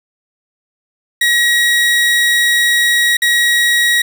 30% pulse tone with dropouts, 1904 Hz, A#6, 36 cents sharp, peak -7 dBFS, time 1.21-4.02 s, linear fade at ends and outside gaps 5 ms, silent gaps 3.17-3.219 s, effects none

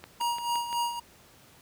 click train, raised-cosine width 0.3 ms, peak -25 dBFS, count 5, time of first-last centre 0.04-0.728 s, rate 5.81 Hz
square tone with tremolo, 948 Hz, A#5, 29 cents sharp, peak -26 dBFS, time 0.2-1 s, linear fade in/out 10 ms, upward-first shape sine, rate 3.7 Hz, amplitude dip 65%
effects pink hiss -56 dBFS RMS until 1.61 s + high-pass 60 Hz 12 dB/octave

